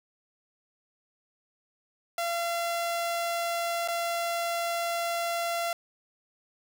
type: tone with dropouts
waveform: sawtooth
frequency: 683 Hz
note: F5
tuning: 39 cents flat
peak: -24 dBFS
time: 2.18-5.73 s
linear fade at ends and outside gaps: 2 ms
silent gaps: 3.877-3.884 s
effects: none